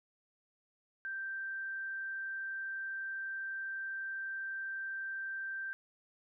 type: tone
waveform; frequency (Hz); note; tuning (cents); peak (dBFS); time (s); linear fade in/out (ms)
sine; 1568; G6; 0; -37; 1.05-5.73; 0
effects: none